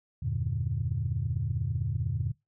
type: chord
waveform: sine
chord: E half-diminished seventh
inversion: none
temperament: equal with one note detuned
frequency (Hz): 82.41 / 98 / 118.1 / 146.83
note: E2 / G2 / Bb2 / D3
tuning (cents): 0 / 0 / +23 / 0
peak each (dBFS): -34 / -33 / -31 / -34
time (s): 0.22-2.32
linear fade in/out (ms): 10
effects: noise-tail reverb RT60 0.2 s tail -23 dB re dry + tanh soft clip ceiling -18 dBFS